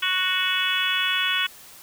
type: harmonic tone with a mistuned harmonic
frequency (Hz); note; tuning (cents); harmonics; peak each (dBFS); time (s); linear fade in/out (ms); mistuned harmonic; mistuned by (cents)
370; F#4; 0; 3 / 4 / 5 / 6 / 7 / 8 / 9; -31 / -27 / -31 / -31 / -28 / -27 / -27; 0.02-1.47; 10; 9; +26
effects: white hiss -46 dBFS RMS until 1.82 s